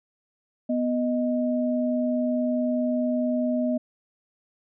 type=tone pair together; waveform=sine; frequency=247 / 622.3 Hz; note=B3 / D#5; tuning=0 / 0 cents; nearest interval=octave + major third; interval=1600 cents; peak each=-23 / -27 dBFS; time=0.69-3.78 s; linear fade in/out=10 ms; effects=none

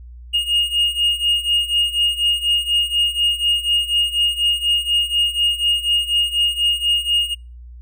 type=beating tone pair; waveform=triangle; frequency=2850 / 2854.1 Hz; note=F7 / F7; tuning=+34 / +37 cents; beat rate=4.1 Hz; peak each=-19 / -16 dBFS; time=0.33-7.35 s; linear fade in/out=20 ms; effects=noise-tail reverb RT60 0.3 s tail -26 dB re dry + added 60 Hz sine -35 dBFS peak until 7.81 s

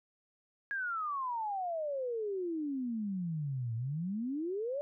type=exponential two-way sweep; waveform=sine; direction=down then up; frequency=1661.2 to 111 to 593 Hz; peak=-33 dBFS; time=0.71-4.81 s; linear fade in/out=0 ms; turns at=3.75 s; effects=none

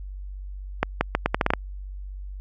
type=accelerating click train; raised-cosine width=0.5 ms; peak=-4 dBFS; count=9; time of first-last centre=0.83-1.536 s; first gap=180 ms; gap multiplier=0.78; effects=added 48 Hz sine -33 dBFS peak until 2.4 s + AAC 64 kbps

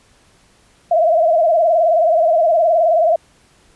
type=tone with vibrato; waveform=sine; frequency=659.3 Hz; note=E5; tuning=in tune; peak=-10 dBFS; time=0.91-3.16 s; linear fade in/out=5 ms; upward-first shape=sine; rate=19 Hz; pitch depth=100 cents each way; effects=pink hiss -53 dBFS RMS until 3.75 s + resampled to 24000 Hz

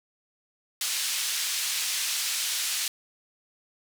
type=band-pass noise; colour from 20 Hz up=pink; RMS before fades=-29 dBFS; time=0.81-2.88 s; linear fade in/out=2 ms; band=3100 to 11000 Hz; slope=12 dB/octave; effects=none

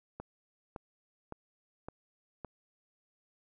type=click train; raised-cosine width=1 ms; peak=-27 dBFS; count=5; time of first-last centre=0.2-2.447 s; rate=1.78 Hz; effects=none

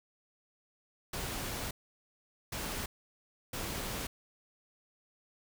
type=noise bursts at uneven times; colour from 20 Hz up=pink; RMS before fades=-38 dBFS; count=3; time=1.13-1.71 / 2.52-2.86 / 3.53-4.07 s; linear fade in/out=5 ms; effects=none

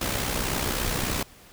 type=noise with amplitude modulation; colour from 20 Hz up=pink; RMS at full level=-25 dBFS; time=0.01-1.23 s; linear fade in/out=5 ms; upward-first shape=sine; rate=63.5 Hz; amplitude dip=55%; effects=pink hiss -51 dBFS RMS until 1.52 s

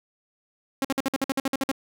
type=tone bursts; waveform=sawtooth; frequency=270 Hz; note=C#4; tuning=45 cents flat; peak=-18 dBFS; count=12; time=0.82-1.716 s; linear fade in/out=2 ms; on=27 ms; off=52 ms; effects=none

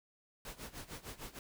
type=noise with tremolo; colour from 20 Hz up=pink; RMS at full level=-45 dBFS; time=0.45-1.39 s; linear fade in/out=2 ms; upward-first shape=sine; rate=6.6 Hz; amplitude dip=85%; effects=none

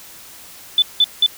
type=tone bursts; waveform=sine; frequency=3500 Hz; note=A7; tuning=10 cents flat; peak=-9 dBFS; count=3; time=0.78-1.263 s; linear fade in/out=2 ms; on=41 ms; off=180 ms; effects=white hiss -40 dBFS RMS until 1.37 s

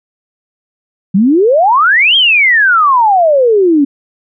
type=exponential two-way sweep; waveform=sine; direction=up then down; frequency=180 to 3279 to 271.6 Hz; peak=-5 dBFS; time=1.14-3.85 s; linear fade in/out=10 ms; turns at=2.16 s; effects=none

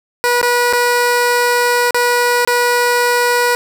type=tone with dropouts; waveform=15% pulse; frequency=485.5 Hz; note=B4; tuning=30 cents flat; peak=-5 dBFS; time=0.24-3.55 s; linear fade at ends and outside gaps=0 ms; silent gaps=0.415-0.429 / 0.728-0.734 / 1.908-1.945 / 2.45-2.475 s; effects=7-bit

